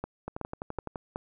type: two click trains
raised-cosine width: 1 ms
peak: -19 / -21 dBFS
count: 4 / 9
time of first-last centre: 0.04-1.159 / 0.28-0.958 s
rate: 2.68 / 11.8 Hz
effects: none